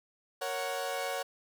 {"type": "chord", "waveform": "sawtooth", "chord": "F# major", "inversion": "first", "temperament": "equal", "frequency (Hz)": [466.2, 554.4, 740], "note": ["A#4", "C#5", "F#5"], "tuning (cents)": [0, 0, 0], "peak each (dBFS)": [-36, -32, -33], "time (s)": [0.41, 1.23], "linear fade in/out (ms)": 10, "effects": []}